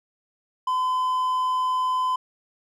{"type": "tone", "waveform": "triangle", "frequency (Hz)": 1018, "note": "C6", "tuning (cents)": -48, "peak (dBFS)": -19, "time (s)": [0.67, 2.16], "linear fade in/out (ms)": 5, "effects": []}